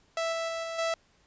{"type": "tone with level steps", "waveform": "sawtooth", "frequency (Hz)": 659.3, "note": "E5", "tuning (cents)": 0, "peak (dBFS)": [-24, -26, -28, -30, -23], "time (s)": [0.17, 0.94], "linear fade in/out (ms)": 2, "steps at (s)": [0.32, 0.48, 0.63, 0.78], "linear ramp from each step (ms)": 10, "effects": ["pink hiss -65 dBFS RMS until 1.26 s", "resampled to 16000 Hz"]}